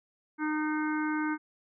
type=harmonic tone; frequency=306.4 Hz; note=D#4; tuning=27 cents flat; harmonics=1 / 3 / 4 / 5 / 6 / 7; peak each=-29 / -37 / -40 / -36 / -49 / -42 dBFS; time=0.38-1.38 s; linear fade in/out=50 ms; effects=none